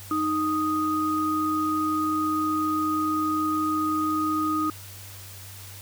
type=tone pair together; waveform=sine; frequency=310 / 1244.5 Hz; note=D#4 / D#6; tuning=-6 / 0 cents; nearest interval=2 octaves; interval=2406 cents; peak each=-25 dBFS; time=0.11-4.7 s; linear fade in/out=2 ms; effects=added 97 Hz sine -43 dBFS peak until 5.81 s + white hiss -44 dBFS RMS until 5.81 s